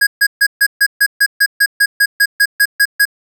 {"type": "tone bursts", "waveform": "square", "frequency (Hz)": 1650, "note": "G#6", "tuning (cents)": -12, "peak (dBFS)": -8, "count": 16, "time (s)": [0.01, 3.054], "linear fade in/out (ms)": 10, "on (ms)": 59, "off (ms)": 140, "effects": []}